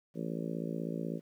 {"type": "harmonic tone", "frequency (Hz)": 56.1, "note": "A1", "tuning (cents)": 34, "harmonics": [3, 4, 5, 6, 7, 8, 9, 10], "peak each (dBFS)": [-38, -40, -42, -44, -45, -46, -47, -48], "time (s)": [0.14, 1.21], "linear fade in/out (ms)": 50, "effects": ["11-bit"]}